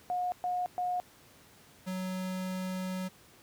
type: tone bursts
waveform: sine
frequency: 720 Hz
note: F#5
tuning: 47 cents flat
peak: -29 dBFS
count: 3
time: 0.1-1 s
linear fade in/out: 0 ms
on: 220 ms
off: 120 ms
type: tone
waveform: square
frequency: 185.7 Hz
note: F#3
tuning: 7 cents sharp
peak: -34 dBFS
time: 1.86-3.09 s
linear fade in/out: 20 ms
effects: pink hiss -58 dBFS RMS until 3.42 s + high-pass 80 Hz 12 dB/octave